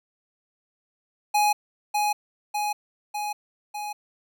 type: tone with echo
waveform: square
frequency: 834 Hz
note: G#5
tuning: 7 cents sharp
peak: -19 dBFS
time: 1.34-1.53 s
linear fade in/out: 10 ms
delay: 600 ms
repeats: 4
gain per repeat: -3 dB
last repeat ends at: 3.93 s
effects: none